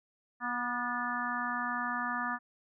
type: harmonic tone with a mistuned harmonic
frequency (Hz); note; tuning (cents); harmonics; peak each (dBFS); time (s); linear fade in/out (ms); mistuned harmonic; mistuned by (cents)
242.5; B3; -31; 1 / 3 / 4 / 5 / 6 / 7; -40 / -41 / -39 / -36 / -40 / -37; 0.4-2.39; 50; 7; +41
effects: none